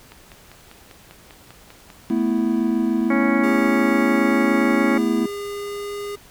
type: click train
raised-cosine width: 0.3 ms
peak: -25 dBFS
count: 11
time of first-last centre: 0.12-2.1 s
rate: 5.05 Hz
type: chord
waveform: triangle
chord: A suspended second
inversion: none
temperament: equal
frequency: 220 / 246.9 / 329.6 Hz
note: A3 / B3 / E4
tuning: 0 / 0 / 0 cents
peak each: -20 dBFS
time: 2.1-5.26 s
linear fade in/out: 5 ms
type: harmonic tone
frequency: 277.2 Hz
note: C#4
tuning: in tune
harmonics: 1 / 2 / 3 / 4 / 5 / 6 / 7 / 8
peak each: -22 / -26 / -30 / -29 / -30 / -33 / -31 / -28 dBFS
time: 3.1-4.98 s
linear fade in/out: 5 ms
type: tone with pitch glide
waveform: square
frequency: 400.5 to 408 Hz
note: G4 to G#4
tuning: +37 to -31 cents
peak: -28 dBFS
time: 3.43-6.16 s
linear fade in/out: 10 ms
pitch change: +32 cents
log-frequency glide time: 3.73-5.97 s
effects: pink hiss -48 dBFS RMS until 6.3 s